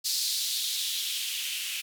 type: noise with band-pass filter sweep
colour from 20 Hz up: violet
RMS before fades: -31 dBFS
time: 0.04-1.82 s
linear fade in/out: 20 ms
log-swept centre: 4500 to 2600 Hz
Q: 3.2
effects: none